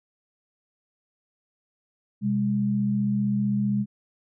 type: tone pair together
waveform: sine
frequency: 129.19 / 204.7 Hz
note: C3 / G#3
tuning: -22 / -25 cents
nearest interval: minor sixth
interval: 797 cents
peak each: -28 / -22 dBFS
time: 2.21-3.86 s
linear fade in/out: 50 ms
effects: none